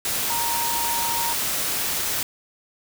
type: tone in noise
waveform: sine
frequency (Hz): 933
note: A#5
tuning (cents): +1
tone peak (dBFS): -26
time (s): 0.3-1.33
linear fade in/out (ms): 2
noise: white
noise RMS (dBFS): -25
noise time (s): 0.05-2.23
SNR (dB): -4
effects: none